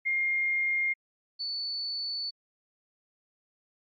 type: tone pair in turn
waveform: sine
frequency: 2124 / 4472 Hz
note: C7 / C#8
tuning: +25 / +14 cents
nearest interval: octave + minor second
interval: 1289 cents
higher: second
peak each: -25 / -31 dBFS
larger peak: first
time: 0.05-0.94 / 1.39-2.31 s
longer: second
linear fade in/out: 20 ms
effects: Opus 48 kbps